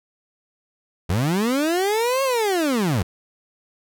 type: linear two-way sweep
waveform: 30% pulse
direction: up then down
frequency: 78 to 550 to 78 Hz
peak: -16 dBFS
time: 1.09-3.03 s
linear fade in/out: 10 ms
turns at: 2.23 s
effects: none